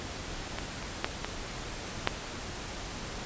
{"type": "clicks", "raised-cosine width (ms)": 0.3, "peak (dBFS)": [-17, -23, -10, -15, -7], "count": 5, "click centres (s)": [0.586, 0.827, 1.045, 1.246, 2.074], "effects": ["pink hiss -39 dBFS RMS until 3.25 s", "resampled to 16000 Hz"]}